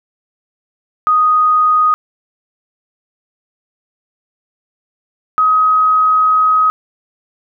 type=tone pair in turn; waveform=sine; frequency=1244.5 / 1264.1 Hz; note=D#6 / D#6; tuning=0 / +27 cents; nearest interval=unison; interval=27 cents; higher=second; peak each=-8 dBFS; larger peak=neither; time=1.07-1.94 / 5.38-6.7 s; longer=second; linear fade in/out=0 ms; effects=none